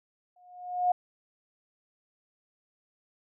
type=tone with exponential growth; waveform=sine; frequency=720 Hz; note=F#5; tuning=47 cents flat; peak=-19 dBFS; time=0.36-0.92 s; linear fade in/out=5 ms; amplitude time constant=120 ms; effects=none